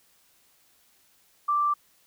sine tone, 1174.7 Hz, D6, in tune, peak -21 dBFS, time 1.48-1.74 s, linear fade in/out 10 ms, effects white hiss -63 dBFS RMS until 2.06 s

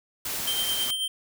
white noise, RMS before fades -31 dBFS, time 0.25-0.91 s, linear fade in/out 5 ms
square tone with tremolo, 3136 Hz, G7, in tune, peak -25 dBFS, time 0.47-1.08 s, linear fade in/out 5 ms, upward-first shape sine, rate 9.3 Hz, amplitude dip 45%
effects none

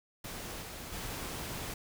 pink noise with level steps, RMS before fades -42 / -44 / -40 dBFS, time 0.24-1.74 s, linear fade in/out 5 ms, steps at 0.61 / 0.92 s, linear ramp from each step 20 ms, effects none

